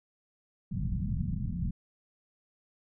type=low-pass noise; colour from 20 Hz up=white; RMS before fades=-32 dBFS; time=0.71-1.71 s; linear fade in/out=10 ms; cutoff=200 Hz; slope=48 dB/octave; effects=none